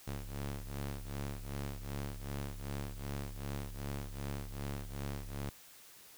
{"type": "ring-modulated tone", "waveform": "sawtooth", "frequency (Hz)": 70.6, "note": "C#2", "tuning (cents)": 32, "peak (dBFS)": -32, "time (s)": [0.07, 5.5], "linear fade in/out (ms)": 10, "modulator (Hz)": 34, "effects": ["white hiss -57 dBFS RMS until 6.17 s"]}